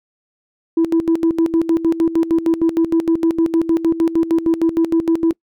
sine tone with tremolo, 329.6 Hz, E4, in tune, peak -9 dBFS, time 0.77-5.33 s, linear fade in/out 5 ms, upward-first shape square, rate 6.5 Hz, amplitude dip 80%, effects noise-tail reverb RT60 0.1 s tail -26 dB re dry + tanh soft clip ceiling -8 dBFS

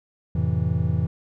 triangle chord, F major seventh, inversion none, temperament just, 87.31 / 109.13 / 130.96 / 163.7 Hz, F2 / A2 / C3 / E3, 0 / -14 / +2 / -12 cents, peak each -23 / -24 / -25 / -23 dBFS, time 0.35-1.07 s, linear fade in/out 5 ms, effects none

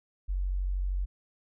sine tone, 46.49 Hz, F#1, 9 cents sharp, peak -27 dBFS, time 0.28-1.06 s, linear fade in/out 20 ms, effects none

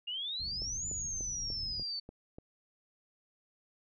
sine exponential two-way sweep, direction up then down, 2800 to 7070 to 4474 Hz, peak -35 dBFS, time 0.07-2 s, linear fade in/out 10 ms, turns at 0.87 s
pink low-pass noise, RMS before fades -46 dBFS, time 0.39-1.83 s, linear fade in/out 5 ms, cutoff 130 Hz, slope 12 dB/octave
click train, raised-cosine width 2 ms, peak -33 dBFS, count 7, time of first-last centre 0.62-2.385 s, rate 3.4 Hz
effects none

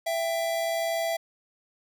square tone pair together, 665.9 / 787 Hz, E5 / G5, +17 / +7 cents, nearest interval minor third, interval 290 cents, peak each -27 / -35 dBFS, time 0.06-1.17 s, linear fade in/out 10 ms, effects none

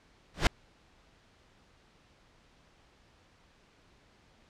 pink noise with exponential growth, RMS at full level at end -18 dBFS, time 0.34-0.47 s, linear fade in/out 2 ms, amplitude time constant 28 ms, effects pink hiss -63 dBFS RMS until 4.49 s + low-pass 5000 Hz 12 dB/octave

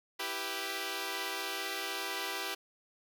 5% pulse chord, E minor, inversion none, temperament equal, 329.6 / 392 / 493.9 Hz, E4 / G4 / B4, 0 / 0 / 0 cents, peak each -30 / -26 / -30 dBFS, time 0.19-2.55 s, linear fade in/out 10 ms, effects none

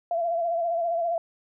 sine tone with vibrato, 679 Hz, F5, 49 cents flat, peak -23 dBFS, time 0.11-1.18 s, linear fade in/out 2 ms, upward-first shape sine, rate 15 Hz, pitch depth 51 cents each way, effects none

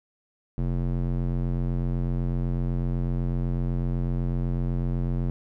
square tone with band-pass filter, 44 Hz, F1, 14 cents sharp, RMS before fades -26 dBFS, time 0.58-5.3 s, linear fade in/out 0 ms, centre 150 Hz, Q 0.93, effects none

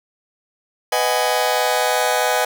sawtooth chord, G# minor seventh, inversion first, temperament just, 498.4 / 623 / 747.5 / 830.6 Hz, B4 / D#5 / F#5 / G#5, +16 / +2 / +17 / 0 cents, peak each -18 dBFS, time 0.92-2.45 s, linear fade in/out 5 ms, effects none

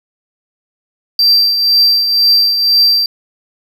triangle tone with tremolo, 4699 Hz, D8, in tune, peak -4 dBFS, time 1.19-3.06 s, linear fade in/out 2 ms, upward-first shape triangle, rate 2 Hz, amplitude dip 55%, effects none

